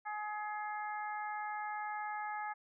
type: harmonic tone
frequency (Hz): 421.4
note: G#4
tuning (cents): +25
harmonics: 2 / 3 / 4 / 5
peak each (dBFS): -39 / -45 / -46 / -49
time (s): 0.05-2.54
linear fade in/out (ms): 20
effects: none